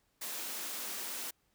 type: high-pass noise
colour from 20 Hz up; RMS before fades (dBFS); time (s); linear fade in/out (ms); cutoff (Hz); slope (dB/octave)
white; -40; 0.21-1.31; 10; 190; 48
effects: pink hiss -75 dBFS RMS until 1.54 s